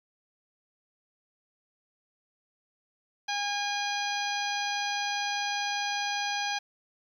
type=harmonic tone with a mistuned harmonic; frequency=815 Hz; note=G#5; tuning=33 cents flat; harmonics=1 / 2 / 3 / 4 / 5 / 6 / 7; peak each=-32 / -35 / -37 / -38 / -39 / -40 / -40 dBFS; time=3.28-6.59 s; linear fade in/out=10 ms; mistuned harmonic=7; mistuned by=+85 cents; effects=10-bit